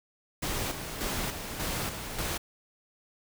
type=noise with tremolo; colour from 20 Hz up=pink; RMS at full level=-32 dBFS; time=0.42-2.38 s; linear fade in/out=10 ms; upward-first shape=square; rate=1.7 Hz; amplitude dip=50%; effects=none